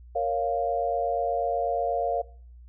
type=chord; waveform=sine; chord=Bb minor; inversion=none; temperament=equal; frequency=466.2 / 554.4 / 698.5 Hz; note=Bb4 / Db5 / F5; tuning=0 / 0 / 0 cents; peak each=-30 / -29 / -26 dBFS; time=0.15-2.22 s; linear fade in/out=10 ms; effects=noise-tail reverb RT60 0.5 s tail -21 dB re dry + added 60 Hz sine -45 dBFS peak until 2.68 s